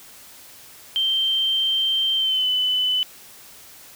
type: tone with pitch glide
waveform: sine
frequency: 3136 to 3010 Hz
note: G7 to F#7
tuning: 0 to +29 cents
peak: -18 dBFS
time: 0.96-3.03 s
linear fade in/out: 0 ms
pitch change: -71 cents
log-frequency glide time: 2.16-2.48 s
effects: white hiss -45 dBFS RMS until 3.95 s